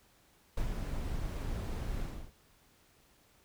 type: noise with ADSR envelope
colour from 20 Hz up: brown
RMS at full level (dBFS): -32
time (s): 0.57-2.33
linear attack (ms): 5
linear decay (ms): 94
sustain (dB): -4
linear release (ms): 330
effects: pink hiss -66 dBFS RMS until 3.44 s